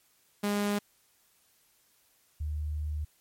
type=tone pair in turn; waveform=sawtooth / sine; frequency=204.8 / 75.61 Hz; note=G#3 / D#2; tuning=-24 / -49 cents; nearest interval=octave + perfect fourth; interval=1725 cents; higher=first; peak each=-23 / -30 dBFS; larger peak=first; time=0.43-0.79 / 2.4-3.05 s; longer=second; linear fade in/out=10 ms; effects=white hiss -67 dBFS RMS until 3.2 s + MP3 64 kbps